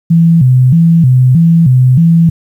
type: tone with vibrato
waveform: sine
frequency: 145.9 Hz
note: D3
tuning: 11 cents flat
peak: -3 dBFS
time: 0.1-2.3 s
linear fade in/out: 10 ms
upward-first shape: square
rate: 1.6 Hz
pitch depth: 230 cents each way
effects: 7-bit